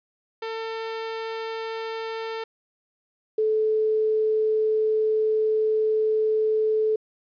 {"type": "tone pair in turn", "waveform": ["sawtooth", "sine"], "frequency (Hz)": [448.9, 434.4], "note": ["A4", "A4"], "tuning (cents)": [35, -22], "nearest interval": "minor second", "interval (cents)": 57, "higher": "first", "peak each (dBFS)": [-25, -19], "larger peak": "second", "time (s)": [[0.42, 2.44], [3.38, 6.96]], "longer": "second", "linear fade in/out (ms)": 5, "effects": ["resampled to 11025 Hz", "10-bit"]}